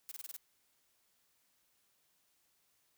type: noise bursts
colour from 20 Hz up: blue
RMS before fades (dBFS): -45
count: 6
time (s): 0.09-0.364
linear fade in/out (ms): 0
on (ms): 24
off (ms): 26
effects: white hiss -75 dBFS RMS until 2.97 s